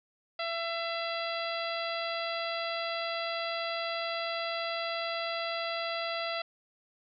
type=harmonic tone with a mistuned harmonic; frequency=671 Hz; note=E5; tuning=31 cents sharp; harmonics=1 / 2 / 3 / 4 / 5 / 6 / 7; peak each=-35 / -38 / -40 / -41 / -42 / -43 / -43 dBFS; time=0.39-6.42 s; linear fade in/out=5 ms; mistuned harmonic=7; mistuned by=+16 cents; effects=none